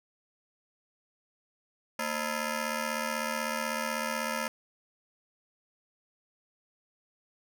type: ring-modulated tone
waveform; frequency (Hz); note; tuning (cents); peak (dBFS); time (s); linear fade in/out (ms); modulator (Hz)
10% pulse; 380.1; F#4; +47; -19; 1.99-4.48; 2; 152
effects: none